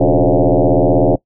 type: tone with frequency modulation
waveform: sine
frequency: 128.9 Hz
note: C3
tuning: 26 cents flat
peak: -8 dBFS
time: 0-1.16 s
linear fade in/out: 10 ms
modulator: 80.6 Hz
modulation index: 7
effects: noise-tail reverb RT60 0.1 s tail -20 dB re dry